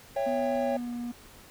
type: chord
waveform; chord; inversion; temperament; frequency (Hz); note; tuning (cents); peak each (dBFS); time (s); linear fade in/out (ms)
triangle; C# diminished; none; just; 554.4 / 665.2 / 798.3; C#5 / E5 / G5; 0 / +16 / +31; -26 / -32 / -31; 0.16-0.77; 5
type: tone with pitch glide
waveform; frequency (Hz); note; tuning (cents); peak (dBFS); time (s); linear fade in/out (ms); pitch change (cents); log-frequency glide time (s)
triangle; 247.3 to 240; B3 to B3; +3 to -49; -30; 0.26-1.12; 10; -52; 0.58-0.93
effects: pink hiss -52 dBFS RMS until 1.5 s